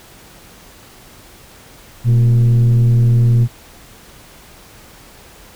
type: tone with frequency modulation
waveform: sine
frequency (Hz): 119.5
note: A#2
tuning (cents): +43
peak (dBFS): -6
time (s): 2.04-3.48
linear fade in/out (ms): 50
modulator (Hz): 100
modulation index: 0.3
effects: tanh soft clip ceiling -7 dBFS + pink hiss -42 dBFS RMS until 5.55 s